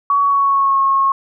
sine tone with pitch glide, 1126 to 1088.9 Hz, C#6 to C#6, +27 to -31 cents, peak -11 dBFS, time 0.1-1.12 s, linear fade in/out 2 ms, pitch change -58 cents, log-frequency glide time 0.23-0.79 s, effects none

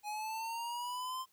square linear sweep, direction up, 830.6 to 1046.5 Hz, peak -38 dBFS, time 0.03-1.26 s, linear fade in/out 50 ms, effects white hiss -71 dBFS RMS until 1.32 s

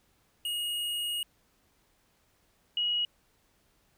square / sine tone pair in turn, 2874 / 2902 Hz, F7 / F#7, +49 / -34 cents, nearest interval unison, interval 17 cents, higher second, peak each -31 / -26 dBFS, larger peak second, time 0.45-1.23 / 2.77-3.05 s, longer first, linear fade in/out 2 ms, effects pink hiss -69 dBFS RMS until 3.97 s

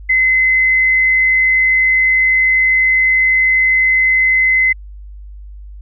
sine tone, 2047 Hz, C7, 38 cents flat, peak -9 dBFS, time 0.09-4.73 s, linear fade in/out 10 ms, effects added 50 Hz sine -30 dBFS peak until 5.81 s

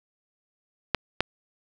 clicks, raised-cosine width 0.3 ms, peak -5 dBFS, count 2, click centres 0.947 / 1.206 s, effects none

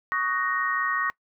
sine chord, D# minor seventh, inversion third, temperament just, 1120.1 / 1244.5 / 1493.4 / 1866.8 Hz, C#6 / D#6 / F#6 / A#6, +18 / 0 / +16 / +2 cents, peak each -27 / -32 / -33 / -27 dBFS, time 0.12-1.1 s, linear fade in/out 0 ms, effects noise-tail reverb RT60 0.1 s tail -22 dB re dry

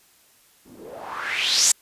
blue noise with low-pass filter sweep, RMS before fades -24 dBFS, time 0.65-1.72 s, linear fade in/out 5 ms, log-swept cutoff 210 to 7900 Hz, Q 4, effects white hiss -57 dBFS RMS until 1.81 s + resampled to 32000 Hz

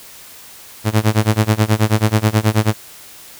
sawtooth tone with tremolo, 108.1 Hz, A2, 30 cents flat, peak -5 dBFS, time 0.84-2.74 s, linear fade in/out 50 ms, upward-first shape sine, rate 9.3 Hz, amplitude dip 95%, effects white hiss -39 dBFS RMS until 3.39 s

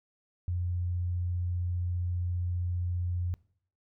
sine tone, 88.5 Hz, F2, 23 cents sharp, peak -28 dBFS, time 0.48-3.34 s, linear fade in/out 0 ms, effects noise-tail reverb RT60 0.6 s tail -22 dB re dry

